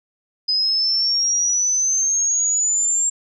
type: exponential sweep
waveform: sine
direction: up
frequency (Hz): 5000 to 7459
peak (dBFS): -16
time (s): 0.48-3.1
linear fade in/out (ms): 10
effects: none